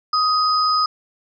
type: tone pair together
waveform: sine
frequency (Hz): 1255 / 5020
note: D#6 / D#8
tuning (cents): +15 / +15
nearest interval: 2 octaves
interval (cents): 2400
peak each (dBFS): -16 / -21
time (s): 0.13-0.86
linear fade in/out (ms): 5
effects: none